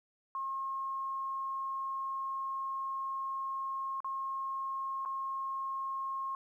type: tone with dropouts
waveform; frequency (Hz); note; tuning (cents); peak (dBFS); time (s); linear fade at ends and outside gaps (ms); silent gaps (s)
sine; 1076; C6; +48; -34; 0.35-6.35; 1; 4.004-4.045 / 5.051-5.058
effects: 12-bit